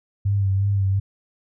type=tone with vibrato; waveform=sine; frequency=98.5 Hz; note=G2; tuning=9 cents sharp; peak=-17 dBFS; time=0.25-1 s; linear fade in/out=10 ms; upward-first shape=sine; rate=2.8 Hz; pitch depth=39 cents each way; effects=none